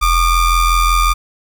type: ring-modulated tone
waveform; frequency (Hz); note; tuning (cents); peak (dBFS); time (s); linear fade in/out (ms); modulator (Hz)
square; 587.3; D5; 0; -8; 0.01-1.14; 20; 630
effects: 8-bit